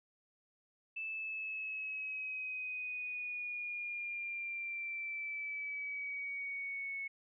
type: exponential sweep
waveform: sine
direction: down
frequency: 2637 to 2200 Hz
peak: -38 dBFS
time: 0.96-7.08 s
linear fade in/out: 10 ms
effects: none